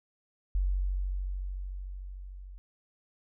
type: tone with level ramp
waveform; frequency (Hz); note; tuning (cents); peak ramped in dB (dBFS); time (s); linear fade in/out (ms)
sine; 46.74; F#1; +18; -24 to -43; 0.55-2.58; 0
effects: none